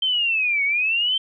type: linear two-way sweep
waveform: sine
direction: down then up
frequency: 3136 to 2199 to 3136 Hz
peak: -18 dBFS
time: 0.02-1.18 s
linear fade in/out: 5 ms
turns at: 0.64 s
effects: none